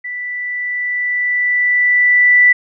sine tone with level ramp, 1974 Hz, B6, 1 cent flat, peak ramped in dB -22 to -5 dBFS, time 0.04-2.53 s, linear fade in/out 10 ms, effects none

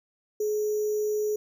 sine tone with sample-and-hold, 423.2 Hz, G#4, 33 cents sharp, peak -24 dBFS, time 0.4-1.36 s, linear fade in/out 5 ms, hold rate 6300 Hz, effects none

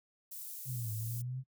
white high-pass noise, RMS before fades -45 dBFS, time 0.31-1.22 s, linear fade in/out 10 ms, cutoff 9200 Hz, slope 12 dB/octave
sine linear two-way sweep, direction down then up, 133.2 to 107.1 to 133.2 Hz, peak -36 dBFS, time 0.65-1.44 s, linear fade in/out 50 ms, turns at 0.93 s
effects noise-tail reverb RT60 0.1 s tail -25 dB re dry

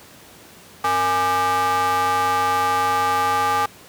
square ring-modulated tone, 182.4 Hz, F#3, 24 cents flat, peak -15 dBFS, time 0.84-3.66 s, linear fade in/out 5 ms, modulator 1010 Hz, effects pink hiss -45 dBFS RMS until 3.88 s + high-pass 100 Hz 12 dB/octave

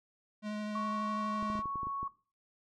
square tone with vibrato, 211.1 Hz, G#3, 29 cents sharp, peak -36 dBFS, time 0.42-1.63 s, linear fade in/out 50 ms, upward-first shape sine, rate 12 Hz, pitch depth 10 cents each way
sine tone, 1108.7 Hz, C#6, in tune, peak -34 dBFS, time 0.75-2.08 s, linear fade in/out 5 ms
clicks, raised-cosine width 3 ms, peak -32 dBFS, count 9, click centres 1.427 / 1.501 / 1.554 / 1.592 / 1.657 / 1.757 / 1.832 / 1.87 / 2.03 s
effects noise-tail reverb RT60 0.4 s tail -19 dB re dry + low-pass 5000 Hz 12 dB/octave

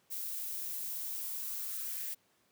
violet noise with high-pass filter sweep, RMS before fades -39 dBFS, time 0.1-2.15 s, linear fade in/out 20 ms, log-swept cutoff 260 to 1900 Hz, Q 3.1, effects pink hiss -71 dBFS RMS until 2.51 s + high-pass 150 Hz 12 dB/octave

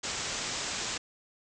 white low-pass noise, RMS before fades -35 dBFS, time 0.03-0.98 s, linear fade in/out 10 ms, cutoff 7900 Hz, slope 96 dB/octave, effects none

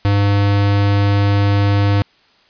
square tone, 100.9 Hz, G#2, 49 cents flat, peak -12 dBFS, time 0.05-2.02 s, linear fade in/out 0 ms, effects white hiss -53 dBFS RMS until 2.49 s + resampled to 11025 Hz

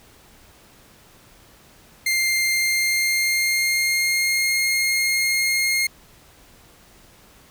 sawtooth tone with pitch glide, 2104 to 2136 Hz, C7 to C7, +9 to +35 cents, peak -15 dBFS, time 2.06-5.87 s, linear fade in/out 5 ms, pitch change +26 cents, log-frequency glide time 2.5-4.54 s, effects pink hiss -51 dBFS RMS until 7.5 s

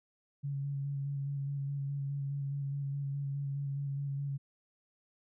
sine tone with vibrato, 140 Hz, C#3, 18 cents sharp, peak -33 dBFS, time 0.43-4.38 s, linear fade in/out 20 ms, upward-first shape square, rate 4.8 Hz, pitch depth 17 cents each way, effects none

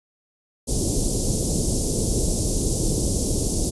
pink band-stop noise, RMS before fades -22 dBFS, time 0.67-3.71 s, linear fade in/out 20 ms, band 500 to 5700 Hz, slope 24 dB/octave, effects resampled to 24000 Hz

